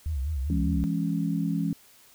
sine tone with vibrato, 72 Hz, D2, 34 cents flat, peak -26 dBFS, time 0.06-0.84 s, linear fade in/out 0 ms, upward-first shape sine, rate 5 Hz, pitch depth 180 cents each way
sine chord, C# minor, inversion first, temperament equal with one note detuned, 167.99 / 207.7 / 277.2 Hz, E3 / G#3 / C#4, +33 / 0 / 0 cents, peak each -27 / -30 / -30 dBFS, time 0.5-1.73 s, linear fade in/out 2 ms
effects white hiss -56 dBFS RMS until 2.14 s

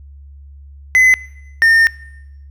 triangle tone pair in turn, 2029 / 1818.8 Hz, B6 / A#6, +46 / -43 cents, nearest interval major second, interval 189 cents, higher first, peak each -5 dBFS, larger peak neither, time 0.95-1.14 / 1.62-1.87 s, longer second, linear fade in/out 0 ms, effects noise-tail reverb RT60 1.0 s tail -22 dB re dry + added 70 Hz sine -35 dBFS peak until 2.5 s

